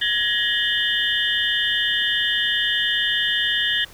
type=tone cluster; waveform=sine; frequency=1682 / 1880 / 2940 / 3165 / 3542 Hz; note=G#6 / A#6 / F#7 / G7 / A7; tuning=+22 / +14 / -12 / +16 / +11 cents; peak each=-25 dBFS; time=0.01-3.85 s; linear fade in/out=10 ms; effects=pink hiss -46 dBFS RMS until 3.93 s